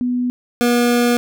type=tone pair in turn; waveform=sine / 25% pulse; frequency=247.1 / 240.8 Hz; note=B3 / B3; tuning=+1 / -44 cents; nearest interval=unison; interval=45 cents; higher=first; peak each=-16 / -9 dBFS; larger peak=second; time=0.01-0.3 / 0.61-1.17 s; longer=second; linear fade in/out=0 ms; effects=none